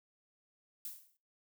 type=noise with exponential decay; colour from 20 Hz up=violet; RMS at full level=-40 dBFS; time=0.85-1.17 s; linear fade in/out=2 ms; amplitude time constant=69 ms; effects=noise-tail reverb RT60 0.3 s tail -19 dB re dry